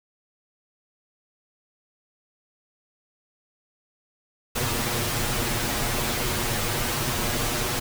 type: noise with comb filter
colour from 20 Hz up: pink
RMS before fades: -26 dBFS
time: 4.55-7.8 s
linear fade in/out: 10 ms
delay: 8.4 ms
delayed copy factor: +0.85
effects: none